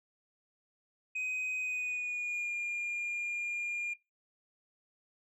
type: tone with pitch glide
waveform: sine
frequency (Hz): 2511 to 2411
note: D#7 to D7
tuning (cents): +15 to +45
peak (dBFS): -30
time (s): 1.15-3.94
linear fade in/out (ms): 10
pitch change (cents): -70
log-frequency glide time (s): 1.59-2.54
effects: noise-tail reverb RT60 0.2 s tail -19 dB re dry + tanh soft clip ceiling -32 dBFS